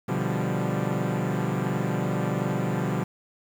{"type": "chord", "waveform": "sawtooth", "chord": "G dominant seventh", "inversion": "first", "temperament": "equal with one note detuned", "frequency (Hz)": [124.19, 146.83, 174.61, 196], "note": ["B2", "D3", "F3", "G3"], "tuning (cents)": [10, 0, 0, 0], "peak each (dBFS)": -26, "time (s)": [0.08, 3.04], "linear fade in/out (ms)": 10, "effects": ["low-pass 2000 Hz 12 dB/octave", "8-bit"]}